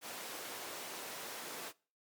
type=high-pass noise; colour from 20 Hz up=pink; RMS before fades=-45 dBFS; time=0.01-1.73 s; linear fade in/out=50 ms; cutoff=380 Hz; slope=12 dB/octave; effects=noise-tail reverb RT60 0.4 s tail -24 dB re dry + MP3 96 kbps